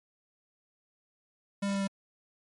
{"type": "tone with pitch steps", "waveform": "square", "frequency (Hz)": [199.7, 198.44, 197.18, 195.93], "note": ["G3", "G3", "G3", "G3"], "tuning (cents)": [32, 21, 10, -1], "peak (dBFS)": -29, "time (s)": [1.62, 1.876], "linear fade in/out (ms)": 10, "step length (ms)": 64, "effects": ["MP3 48 kbps"]}